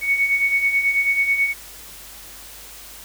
sine beating tone pair, 2217 / 2226.2 Hz, C#7 / C#7, 0 / +7 cents, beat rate 9.2 Hz, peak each -24 / -17 dBFS, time 0.01-1.54 s, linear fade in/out 50 ms, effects added 50 Hz sine -49 dBFS peak until 3.04 s + white hiss -40 dBFS RMS until 3.04 s

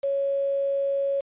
sine tone with quantisation, 554.4 Hz, C#5, in tune, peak -22 dBFS, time 0.03-1.21 s, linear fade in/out 10 ms, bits 7, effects resampled to 8000 Hz

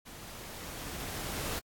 pink noise with level ramp, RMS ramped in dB -48 to -35 dBFS, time 0.05-1.6 s, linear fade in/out 20 ms, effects AAC 64 kbps

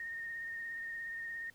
sine tone with vibrato, 1842 Hz, A#6, 21 cents flat, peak -39 dBFS, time 0-1.5 s, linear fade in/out 2 ms, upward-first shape sine, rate 17 Hz, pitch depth 25 cents each way, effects pink hiss -65 dBFS RMS until 1.54 s

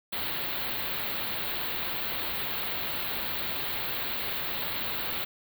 white band-stop noise, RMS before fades -32 dBFS, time 0.12-5.25 s, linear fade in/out 10 ms, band 4400 to 14000 Hz, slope 96 dB/octave, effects none

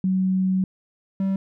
sine / triangle tone pair in turn, 187.7 / 193.09 Hz, F#3 / G3, +25 / -26 cents, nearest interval unison, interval 49 cents, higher second, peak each -18 dBFS, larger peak neither, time 0.04-0.64 / 1.2-1.36 s, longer first, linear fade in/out 2 ms, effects none

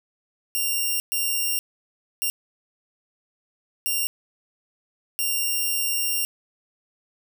5% pulse tone bursts at uneven times, 2782 Hz, F7, 7 cents flat, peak -13 dBFS, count 5, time 0.55-1 / 1.12-1.59 / 2.22-2.3 / 3.86-4.07 / 5.19-6.25 s, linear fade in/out 0 ms, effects none

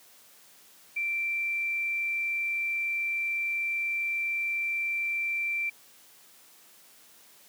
sine tone, 2349 Hz, D7, in tune, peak -27 dBFS, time 0.96-5.7 s, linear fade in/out 10 ms, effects white hiss -56 dBFS RMS until 7.48 s + high-pass 150 Hz 12 dB/octave

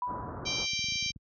sine tone with exponential decay, 987.8 Hz, B5, in tune, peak -28 dBFS, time 0.02-0.67 s, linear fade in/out 2 ms, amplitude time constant 140 ms
pink low-pass noise, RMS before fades -39 dBFS, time 0.06-0.67 s, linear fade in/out 50 ms, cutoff 1400 Hz, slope 48 dB/octave
harmonic tone, 784 Hz, G5, in tune, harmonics 3 / 4 / 5 / 6 / 7 / 8, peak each -35 / -36 / -37 / -38 / -38 / -39 dBFS, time 0.45-1.12 s, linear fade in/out 20 ms
clicks, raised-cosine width 5 ms, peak -32 dBFS, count 10, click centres 0.734 / 0.792 / 0.842 / 0.886 / 0.922 / 0.957 / 1.026 / 1.061 / 1.105 / 1.162 s
effects high-pass 60 Hz 12 dB/octave

